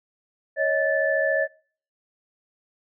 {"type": "tone cluster", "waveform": "sine", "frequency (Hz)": [556, 630, 1748], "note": ["C#5", "D#5", "A6"], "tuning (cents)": [5, 21, -12], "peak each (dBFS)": -24, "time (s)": [0.56, 1.48], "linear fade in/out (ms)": 50, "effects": ["noise-tail reverb RT60 0.5 s tail -24 dB re dry"]}